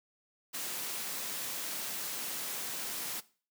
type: high-pass noise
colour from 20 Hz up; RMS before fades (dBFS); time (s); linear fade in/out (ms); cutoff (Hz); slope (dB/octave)
white; -38; 0.53-3.21; 20; 140; 24
effects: noise-tail reverb RT60 0.4 s tail -19 dB re dry